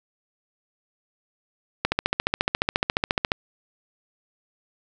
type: click train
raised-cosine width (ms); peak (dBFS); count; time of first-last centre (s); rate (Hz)
0.3; -4; 22; 1.85-3.319; 14.3
effects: none